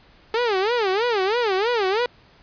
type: tone with vibrato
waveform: sawtooth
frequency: 427.6 Hz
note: A4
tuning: 49 cents flat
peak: -15 dBFS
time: 0.34-2.06 s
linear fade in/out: 2 ms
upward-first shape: sine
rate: 3.1 Hz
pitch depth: 240 cents each way
effects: pink hiss -53 dBFS RMS until 2.42 s + resampled to 11025 Hz